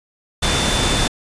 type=tone in noise; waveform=sine; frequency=3536 Hz; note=A7; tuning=8 cents sharp; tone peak=-24 dBFS; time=0.42-1.08 s; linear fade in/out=10 ms; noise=pink; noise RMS=-18 dBFS; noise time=0.42-1.08 s; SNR=-9 dB; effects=resampled to 22050 Hz